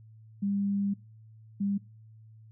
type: tone pair in turn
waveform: sine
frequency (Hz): 200 / 200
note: G3 / G3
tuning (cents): +35 / +35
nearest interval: unison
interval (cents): 0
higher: neither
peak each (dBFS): -26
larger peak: neither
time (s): 0.42-0.94 / 1.6-1.78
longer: first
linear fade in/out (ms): 10
effects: noise-tail reverb RT60 0.4 s tail -24 dB re dry + added 110 Hz sine -50 dBFS peak until 2.51 s